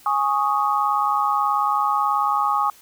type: chord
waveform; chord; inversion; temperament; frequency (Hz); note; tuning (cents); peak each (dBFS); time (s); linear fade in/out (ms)
sine; Ab suspended fourth; none; just; 830.6 / 1107.5 / 1245.9; Ab5 / Db6 / Eb6; 0 / -2 / +2; -22; 0.06-2.7; 2
effects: white hiss -50 dBFS RMS until 2.81 s